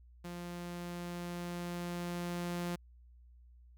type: tone with level ramp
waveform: sawtooth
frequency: 174.61 Hz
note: F3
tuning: in tune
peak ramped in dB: -38 to -31 dBFS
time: 0.24-2.76 s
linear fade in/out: 10 ms
effects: added 60 Hz sine -56 dBFS peak until 3.77 s